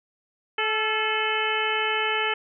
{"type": "harmonic tone with a mistuned harmonic", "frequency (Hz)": 433.1, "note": "A4", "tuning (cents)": -27, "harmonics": [1, 2, 3, 4, 5, 6, 7], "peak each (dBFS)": [-30, -30, -30, -30, -30, -30, -30], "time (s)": [0.58, 2.34], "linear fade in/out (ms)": 5, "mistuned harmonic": 3, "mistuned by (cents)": 46, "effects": []}